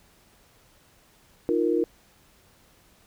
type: chord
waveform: sine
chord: Eb suspended second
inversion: none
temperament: just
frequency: 311.1 / 350 / 466.7 Hz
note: Eb4 / F4 / Bb4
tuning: 0 / +4 / +2 cents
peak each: -26 / -24 / -25 dBFS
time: 1.49-1.84 s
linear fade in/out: 0 ms
effects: pink hiss -59 dBFS RMS until 3.06 s